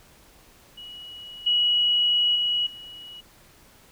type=tone with level steps; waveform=sine; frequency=2918 Hz; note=F#7; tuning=25 cents flat; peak=-38 / -18 / -21 / -39 dBFS; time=0.77-3.21 s; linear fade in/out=10 ms; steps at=1.46 / 2.35 / 2.66 s; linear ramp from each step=10 ms; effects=pink hiss -54 dBFS RMS until 3.91 s